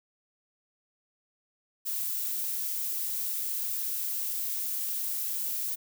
violet noise, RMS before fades -32 dBFS, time 1.85-5.76 s, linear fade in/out 20 ms, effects none

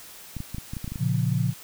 clicks, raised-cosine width 5 ms, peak -20 dBFS, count 10, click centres 0.367 / 0.404 / 0.546 / 0.583 / 0.735 / 0.768 / 0.844 / 0.878 / 0.92 / 0.958 s
sine chord, Bb minor, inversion none, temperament just, 116.54 / 139.85 / 174.81 Hz, Bb2 / Db3 / F3, 0 / +16 / +2 cents, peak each -25 / -25 / -27 dBFS, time 0.98-1.54 s, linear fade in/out 50 ms
effects white hiss -45 dBFS RMS until 1.63 s

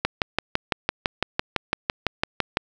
click train, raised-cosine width 0.3 ms, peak -4 dBFS, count 16, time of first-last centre 0.05-2.571 s, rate 5.95 Hz, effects none

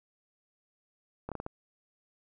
slowing click train, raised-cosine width 1 ms, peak -23 dBFS, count 5, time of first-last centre 1.29-1.464 s, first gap 27 ms, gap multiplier 1.33, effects none

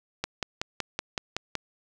click train, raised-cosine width 0.2 ms, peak -11 dBFS, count 8, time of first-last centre 0.24-1.553 s, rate 5.33 Hz, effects none

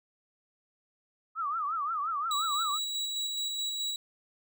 sine tone with vibrato, 1239 Hz, D#6, 8 cents flat, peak -29 dBFS, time 1.35-2.79 s, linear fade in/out 50 ms, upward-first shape triangle, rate 5.7 Hz, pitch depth 190 cents each way
35% pulse tone with tremolo, 3894 Hz, B7, 25 cents flat, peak -28 dBFS, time 2.31-3.96 s, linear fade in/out 2 ms, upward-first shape square, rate 4.7 Hz, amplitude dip 25%
effects none

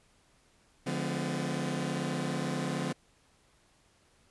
sawtooth chord, D diminished seventh, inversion none, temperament just, 146.83 / 176.2 / 211.4 / 253.7 Hz, D3 / F3 / Ab3 / Cb4, 0 / +16 / +31 / +47 cents, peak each -32 / -32 / -36 / -32 dBFS, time 0.86-2.93 s, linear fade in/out 10 ms, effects pink hiss -66 dBFS RMS until 4.3 s + resampled to 24000 Hz

